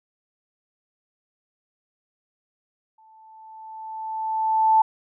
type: tone with exponential growth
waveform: sine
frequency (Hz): 880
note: A5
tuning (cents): 0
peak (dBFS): -12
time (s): 2.98-4.82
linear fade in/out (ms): 5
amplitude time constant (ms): 400
effects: none